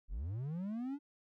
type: linear sweep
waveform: triangle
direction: up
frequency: 32.33 to 293.7 Hz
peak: -35 dBFS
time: 0.08-0.99 s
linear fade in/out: 50 ms
effects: none